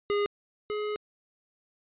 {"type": "tone pair in turn", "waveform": "square", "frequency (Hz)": [410, 420.8], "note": ["G#4", "G#4"], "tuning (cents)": [-22, 23], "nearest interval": "unison", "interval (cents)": 45, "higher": "second", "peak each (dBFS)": [-25, -30], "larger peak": "first", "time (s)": [[0.1, 0.26], [0.7, 0.96]], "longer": "second", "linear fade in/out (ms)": 0, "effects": ["resampled to 8000 Hz"]}